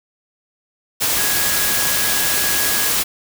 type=tone in noise; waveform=sine; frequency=1661.2 Hz; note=G#6; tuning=in tune; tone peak=-26 dBFS; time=1.16-2.9 s; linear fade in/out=20 ms; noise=white; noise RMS=-18 dBFS; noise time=1-3.04 s; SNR=-11 dB; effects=none